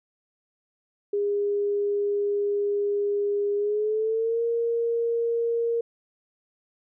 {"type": "tone with pitch glide", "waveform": "sine", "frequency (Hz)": [407.6, 465.5], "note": ["G#4", "A#4"], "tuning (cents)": [-32, -2], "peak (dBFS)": -22, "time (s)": [1.13, 5.81], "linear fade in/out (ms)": 5, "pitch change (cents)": 230, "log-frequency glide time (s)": [3.56, 4.42], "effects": []}